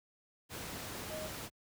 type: tone in noise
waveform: sine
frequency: 622.3 Hz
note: D#5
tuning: in tune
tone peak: -41 dBFS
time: 1.08-1.3 s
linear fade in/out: 50 ms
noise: pink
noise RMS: -43 dBFS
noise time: 0.49-1.5 s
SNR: -1 dB
effects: high-pass 60 Hz 12 dB/octave